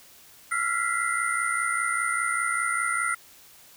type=tone cluster; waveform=sine; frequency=1337 / 1402 / 1964 / 2074 / 9250 Hz; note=E6 / F6 / B6 / C7 / D9; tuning=+24 / +6 / -10 / -16 / -27 cents; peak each=-29 / -28 / -31 / -32 / -33 dBFS; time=0.51-3.15 s; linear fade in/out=10 ms; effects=white hiss -52 dBFS RMS until 3.76 s